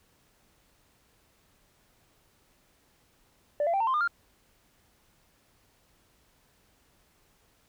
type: tone with pitch steps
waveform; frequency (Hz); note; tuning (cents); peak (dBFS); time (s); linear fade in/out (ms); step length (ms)
sine; 587.3 / 678.5 / 784 / 905.7 / 1046.4 / 1209 / 1396.8; D5 / E5 / G5 / A5 / C6 / D6 / F6; 0 / +50 / 0 / +50 / 0 / +50 / 0; -22; 3.6-4.076; 2; 68
effects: tanh soft clip ceiling -21 dBFS + pink hiss -66 dBFS RMS until 7.68 s